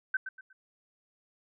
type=tone with echo; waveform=sine; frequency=1535 Hz; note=G6; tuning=37 cents flat; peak=-25 dBFS; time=0.14-0.17 s; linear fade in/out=5 ms; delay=120 ms; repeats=3; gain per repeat=-10 dB; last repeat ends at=0.53 s; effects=none